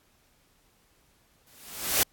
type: noise with exponential growth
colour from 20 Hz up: white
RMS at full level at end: -20 dBFS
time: 1.47-2.03 s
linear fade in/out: 0 ms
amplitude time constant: 120 ms
effects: pink hiss -65 dBFS RMS until 2.12 s + AAC 64 kbps